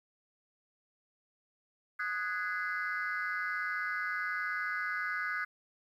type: chord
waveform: sine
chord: Ab dominant seventh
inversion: second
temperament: equal with one note detuned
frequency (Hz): 1244.5 / 1480 / 1661.2 / 2048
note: Eb6 / Gb6 / Ab6 / C7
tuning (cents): 0 / 0 / 0 / -38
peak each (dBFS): -38 / -35 / -37 / -39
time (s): 1.99-5.45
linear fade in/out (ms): 10
effects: tanh soft clip ceiling -26 dBFS + 11-bit